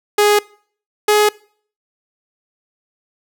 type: tone pair in turn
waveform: sawtooth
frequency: 415.3 / 420.1 Hz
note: G#4 / G#4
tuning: 0 / +20 cents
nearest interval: unison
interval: 20 cents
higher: second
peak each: -6 dBFS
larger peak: neither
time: 0.18-0.39 / 1.08-1.29 s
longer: neither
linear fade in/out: 5 ms
effects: noise-tail reverb RT60 0.5 s tail -23 dB re dry